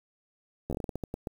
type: slowing click train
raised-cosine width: 2 ms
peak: -20 dBFS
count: 12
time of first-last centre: 0.7-1.272 s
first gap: 12 ms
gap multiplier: 1.27
effects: 8-bit